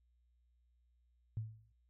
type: tone with exponential decay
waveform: sine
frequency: 110 Hz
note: A2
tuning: in tune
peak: -34 dBFS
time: 1.37-1.72 s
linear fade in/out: 0 ms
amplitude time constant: 75 ms
effects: added 60 Hz sine -70 dBFS peak until 1.89 s